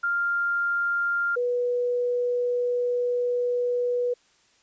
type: tone pair in turn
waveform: sine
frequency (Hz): 1396.9 / 488.8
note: F6 / B4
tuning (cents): 0 / -18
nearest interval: octave + tritone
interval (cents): 1818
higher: first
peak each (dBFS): -22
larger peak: neither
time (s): 0.03-1.36 / 1.36-4.14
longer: second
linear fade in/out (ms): 10
effects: white hiss -62 dBFS RMS until 4.62 s + resampled to 16000 Hz